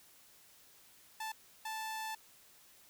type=tone bursts at uneven times; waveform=sawtooth; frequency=879 Hz; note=A5; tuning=2 cents flat; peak=-35 dBFS; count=2; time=1.2-1.32 / 1.65-2.15 s; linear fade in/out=5 ms; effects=white hiss -62 dBFS RMS until 2.89 s